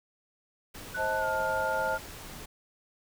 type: noise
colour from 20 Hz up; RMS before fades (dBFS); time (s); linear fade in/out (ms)
pink; -44; 0.74-2.46; 10
type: tone with pitch glide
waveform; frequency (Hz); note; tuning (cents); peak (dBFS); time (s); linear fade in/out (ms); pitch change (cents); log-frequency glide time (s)
sine; 1484 to 1412.9; F#6 to F6; +5 to +20; -32; 0.94-1.98; 10; -85; 1.18-1.26
type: chord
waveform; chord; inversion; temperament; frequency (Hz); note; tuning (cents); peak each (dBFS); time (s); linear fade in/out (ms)
sine; A diminished; first; just; 528 / 633.6 / 880; C5 / Eb5 / A5; +16 / +31 / 0; -33 / -33 / -31; 0.96-1.99; 50
effects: none